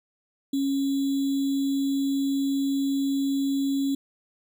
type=tone with sample-and-hold; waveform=sine; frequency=275.2 Hz; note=C#4; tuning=12 cents flat; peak=-22 dBFS; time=0.53-3.95 s; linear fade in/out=5 ms; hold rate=3675 Hz; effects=none